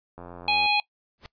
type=click train; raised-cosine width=1 ms; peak=-27 dBFS; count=43; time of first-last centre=0.18-0.661 s; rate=87.4 Hz
type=harmonic tone; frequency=830.6 Hz; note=G#5; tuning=in tune; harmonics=1 / 3 / 4 / 5; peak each=-24 / -23 / -30 / -27 dBFS; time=0.48-0.8 s; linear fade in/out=2 ms
type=noise with exponential growth; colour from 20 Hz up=pink; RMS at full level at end=-37 dBFS; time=1.18-1.26 s; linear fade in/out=0 ms; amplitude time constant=16 ms
effects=noise-tail reverb RT60 0.1 s tail -22 dB re dry + resampled to 11025 Hz